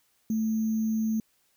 sine tone with sample-and-hold, 220 Hz, A3, in tune, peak -24 dBFS, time 0.3-1.2 s, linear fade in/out 2 ms, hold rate 6300 Hz, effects white hiss -69 dBFS RMS until 1.56 s

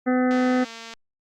harmonic tone, 252.9 Hz, B3, 41 cents sharp, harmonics 1 / 2 / 3 / 5 / 6 / 7 / 8, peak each -19 / -25 / -29 / -33 / -35 / -36 / -37 dBFS, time 0.06-0.65 s, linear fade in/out 20 ms
click train, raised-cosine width 0.2 ms, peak -22 dBFS, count 144, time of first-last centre 0.31-0.937 s, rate 228 Hz
effects Opus 48 kbps

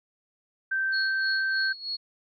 sine tone, 1558 Hz, G6, 11 cents flat, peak -24 dBFS, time 0.71-1.73 s, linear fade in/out 10 ms
sine tone with tremolo, 4336 Hz, C#8, 39 cents flat, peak -28 dBFS, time 0.92-1.97 s, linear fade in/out 20 ms, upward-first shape sine, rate 3.2 Hz, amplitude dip 80%
effects none

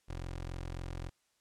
20% pulse tone, 43.65 Hz, F1, in tune, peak -34 dBFS, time 0.08-1.1 s, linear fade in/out 20 ms, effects white hiss -75 dBFS RMS until 1.4 s + low-pass 9000 Hz 12 dB/octave

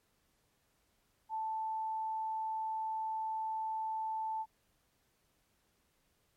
sine tone, 880 Hz, A5, in tune, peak -34 dBFS, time 1.29-4.46 s, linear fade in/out 50 ms, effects pink hiss -75 dBFS RMS until 6.36 s + MP3 64 kbps

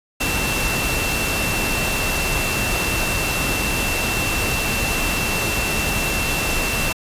sine tone in noise, 2691 Hz, E7, 35 cents sharp, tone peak -24 dBFS, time 0.2-6.93 s, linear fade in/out 10 ms, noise pink, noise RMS -22 dBFS, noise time 0.2-6.93 s, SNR -5 dB, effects resampled to 32000 Hz

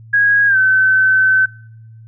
sine tone with pitch glide, 1648 to 1528.8 Hz, G#6 to G6, -14 to -44 cents, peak -9 dBFS, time 0.13-1.46 s, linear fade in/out 10 ms, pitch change -130 cents, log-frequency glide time 0.47-0.57 s, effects noise-tail reverb RT60 0.9 s tail -26 dB re dry + added 112 Hz sine -36 dBFS peak until 2.07 s

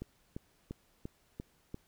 click train, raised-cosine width 3 ms, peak -27 dBFS, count 6, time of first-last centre 0.02-1.744 s, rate 2.9 Hz, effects pink hiss -70 dBFS RMS until 1.87 s

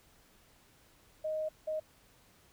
sine tone bursts at uneven times, 623 Hz, D#5, 2 cents sharp, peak -32 dBFS, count 2, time 1.24-1.49 / 1.67-1.8 s, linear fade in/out 10 ms, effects pink hiss -64 dBFS RMS until 2.52 s

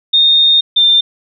sine tone pair in turn, 3673 / 3591 Hz, A#7 / A7, -26 / +35 cents, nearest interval unison, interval 39 cents, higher first, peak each -6 dBFS, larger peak neither, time 0.13-0.61 / 0.76-1.01 s, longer first, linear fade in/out 10 ms, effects none

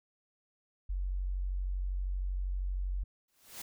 sine tone, 46.36 Hz, F#1, 4 cents sharp, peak -31 dBFS, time 0.89-3.04 s, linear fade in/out 10 ms
white noise with exponential growth, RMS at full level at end -40 dBFS, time 3.28-3.62 s, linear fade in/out 5 ms, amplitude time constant 72 ms
effects none

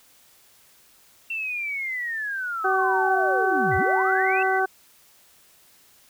sine linear two-way sweep, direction down then up, 2712 to 73.5 to 2712 Hz, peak -26 dBFS, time 1.3-4.43 s, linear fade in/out 5 ms, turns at 3.77 s
harmonic tone, 379.8 Hz, F#4, 45 cents sharp, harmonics 1 / 2 / 3 / 4, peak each -25 / -23 / -31 / -24 dBFS, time 2.64-4.66 s, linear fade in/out 10 ms
sine tone with tremolo, 1975.5 Hz, B6, in tune, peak -29 dBFS, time 3.71-4.6 s, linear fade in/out 10 ms, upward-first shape triangle, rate 11 Hz, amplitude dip 45%
effects white hiss -56 dBFS RMS until 6.09 s

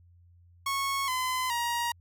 sawtooth tone with pitch steps, 1100 / 1020.4 / 946.6 Hz, C#6 / C6 / A#5, -14 / -44 / +26 cents, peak -24 dBFS, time 0.66-1.92 s, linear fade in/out 5 ms, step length 420 ms, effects added 87 Hz sine -55 dBFS peak until 2 s

